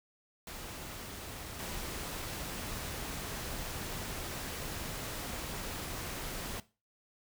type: noise with level steps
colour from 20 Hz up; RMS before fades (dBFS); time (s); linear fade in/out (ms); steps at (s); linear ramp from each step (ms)
pink; -44 / -40; 0.47-6.6; 2; 1.59; 2
effects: noise-tail reverb RT60 0.3 s tail -18 dB re dry